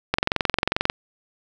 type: click train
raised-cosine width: 0.3 ms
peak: -3 dBFS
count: 18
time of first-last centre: 0.14-0.899 s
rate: 22.4 Hz
effects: none